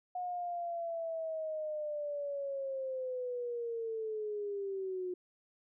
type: linear sweep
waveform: sine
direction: down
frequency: 726 to 359 Hz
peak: -35 dBFS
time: 0.15-5.14 s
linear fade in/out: 5 ms
effects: none